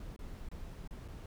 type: noise with dropouts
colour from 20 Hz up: brown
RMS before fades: -45 dBFS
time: 0-1.26 s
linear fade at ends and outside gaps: 2 ms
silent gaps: 0.163-0.19 / 0.488-0.514 / 0.876-0.908 / 1.08-1.084 s
effects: none